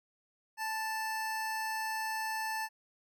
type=tone; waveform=25% pulse; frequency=880 Hz; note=A5; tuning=in tune; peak=-30 dBFS; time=0.57-2.69 s; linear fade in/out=50 ms; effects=none